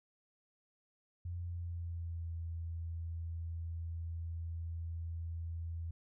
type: tone with pitch glide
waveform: sine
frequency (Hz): 87.31 to 83.22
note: F2 to E2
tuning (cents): 0 to +17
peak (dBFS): -38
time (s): 1.25-5.91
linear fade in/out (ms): 5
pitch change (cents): -83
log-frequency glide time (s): 1.36-2.31
effects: none